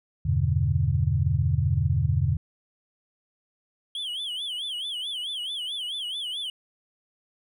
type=chord; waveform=sine; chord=E minor seventh; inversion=none; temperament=equal with one note detuned; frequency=82.41 / 98 / 123.47 / 145.15 Hz; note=E2 / G2 / B2 / D3; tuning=0 / 0 / 0 / -20 cents; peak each=-26 dBFS; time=0.25-2.37 s; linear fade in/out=10 ms
type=tone with vibrato; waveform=triangle; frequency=3190 Hz; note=G7; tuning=30 cents sharp; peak=-28 dBFS; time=3.95-6.5 s; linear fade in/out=2 ms; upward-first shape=sine; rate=4.6 Hz; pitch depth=170 cents each way
effects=none